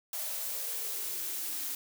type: noise with high-pass filter sweep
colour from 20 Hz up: blue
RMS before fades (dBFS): -36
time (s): 0.13-1.75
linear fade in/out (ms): 2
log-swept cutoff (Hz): 670 to 260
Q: 5.9
effects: none